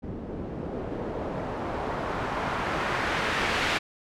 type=noise with low-pass filter sweep; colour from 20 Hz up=white; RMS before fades=-30 dBFS; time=0.02-3.79 s; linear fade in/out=20 ms; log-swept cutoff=290 to 2600 Hz; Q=0.94; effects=none